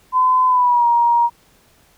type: tone with pitch glide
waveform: sine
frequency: 1018 to 944.4 Hz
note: C6 to A#5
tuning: -48 to +22 cents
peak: -11 dBFS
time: 0.12-1.3 s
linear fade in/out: 50 ms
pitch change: -130 cents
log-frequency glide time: 0.47-0.87 s
effects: pink hiss -54 dBFS RMS until 1.97 s